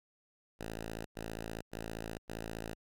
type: tone bursts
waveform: 5% pulse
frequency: 55.3 Hz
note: A1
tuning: 9 cents sharp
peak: -29 dBFS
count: 4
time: 0.59-2.749 s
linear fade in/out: 20 ms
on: 470 ms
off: 93 ms
effects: none